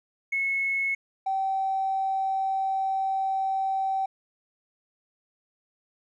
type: tone pair in turn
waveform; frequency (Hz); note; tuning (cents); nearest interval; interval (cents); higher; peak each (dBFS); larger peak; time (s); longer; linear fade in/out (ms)
triangle; 2189 / 771.3; C#7 / G5; -22 / -28; octave + tritone; 1806; first; -20; neither; 0.32-0.95 / 1.26-4.06; second; 10
effects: tanh soft clip ceiling -22 dBFS + resampled to 24000 Hz